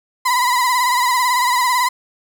35% pulse tone with vibrato, 995 Hz, B5, 13 cents sharp, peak -12 dBFS, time 0.25-1.89 s, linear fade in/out 10 ms, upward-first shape sine, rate 18 Hz, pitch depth 62 cents each way, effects none

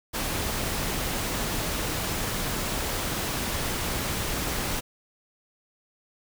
pink noise, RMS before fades -29 dBFS, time 0.13-4.81 s, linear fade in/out 20 ms, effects none

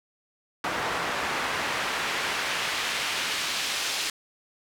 pink noise with band-pass filter sweep, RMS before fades -29 dBFS, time 0.64-4.1 s, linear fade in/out 2 ms, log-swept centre 1100 to 4000 Hz, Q 0.8, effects none

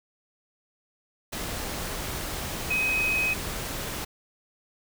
sine tone in noise, 2526 Hz, D#7, 26 cents sharp, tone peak -23 dBFS, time 2.7-3.34 s, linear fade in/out 10 ms, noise pink, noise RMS -33 dBFS, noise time 1.32-4.05 s, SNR +7 dB, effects none

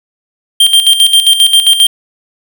square tone with tremolo, 3173 Hz, G7, 20 cents sharp, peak -3 dBFS, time 0.6-1.87 s, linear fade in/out 5 ms, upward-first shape square, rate 7.5 Hz, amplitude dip 65%, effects 7-bit

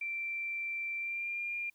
sine tone with pitch glide, 2349 to 2401 Hz, D7 to D7, 0 to +38 cents, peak -34 dBFS, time 0.01-1.7 s, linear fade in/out 5 ms, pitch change +38 cents, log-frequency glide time 0.98-1.34 s, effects white hiss -73 dBFS RMS until 1.74 s

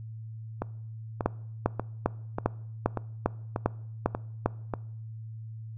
two click trains, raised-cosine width 1 ms, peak -9 / -15 dBFS, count 9 / 8, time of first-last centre 1.26-4.46 / 0.62-4.738 s, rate 2.5 / 1.7 Hz, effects noise-tail reverb RT60 0.7 s tail -22 dB re dry + added 111 Hz sine -38 dBFS peak until 5.77 s

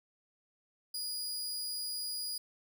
sawtooth tone, 4896 Hz, D#8, 29 cents flat, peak -33 dBFS, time 0.94-2.38 s, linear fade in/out 5 ms, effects none

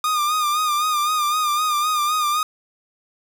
45% pulse tone with vibrato, 1216 Hz, D#6, 40 cents flat, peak -18 dBFS, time 0.04-2.43 s, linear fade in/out 2 ms, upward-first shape sine, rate 3.9 Hz, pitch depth 53 cents each way, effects none

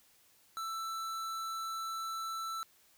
sine tone with hard clipping, 1327 Hz, E6, 11 cents sharp, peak -38 dBFS, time 0.57-2.63 s, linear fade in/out 0 ms, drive 18 dB, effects white hiss -66 dBFS RMS until 2.97 s

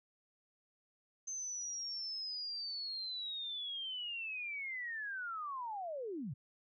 sine linear sweep, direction down, 6272 to 110.2 Hz, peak -39 dBFS, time 1.27-6.34 s, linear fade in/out 10 ms, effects none

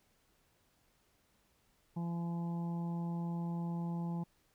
harmonic tone, 170.2 Hz, F3, 44 cents flat, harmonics 1 / 2 / 3 / 4 / 5 / 6, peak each -35 / -49 / -56 / -56 / -49 / -58 dBFS, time 1.96-4.24 s, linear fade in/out 10 ms, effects pink hiss -73 dBFS RMS until 4.54 s

